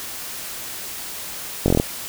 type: slowing click train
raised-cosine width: 2 ms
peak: -3 dBFS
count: 7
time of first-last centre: 1.66-1.799 s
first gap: 21 ms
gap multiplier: 1.04
effects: white hiss -32 dBFS RMS until 2.08 s